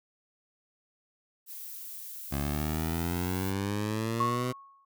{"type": "noise", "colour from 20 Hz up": "violet", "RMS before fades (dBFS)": -42, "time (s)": [1.46, 3.54], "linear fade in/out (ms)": 50}
{"type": "exponential sweep", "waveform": "15% pulse", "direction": "up", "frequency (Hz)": [69.3, 127.5], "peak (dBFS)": -23, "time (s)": [2.31, 4.53], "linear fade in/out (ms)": 20}
{"type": "tone with exponential decay", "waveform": "sine", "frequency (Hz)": 1100, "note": "C#6", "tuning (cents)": -14, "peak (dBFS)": -23, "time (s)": [4.2, 4.85], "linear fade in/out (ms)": 5, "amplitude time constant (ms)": 140}
{"effects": []}